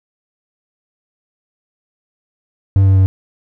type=tone with pitch steps; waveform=triangle; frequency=97.3 / 96.18 / 95.08 Hz; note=G2 / G2 / F#2; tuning=-12 / -32 / +48 cents; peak=-5 dBFS; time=2.76-3.06 s; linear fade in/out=0 ms; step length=100 ms; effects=none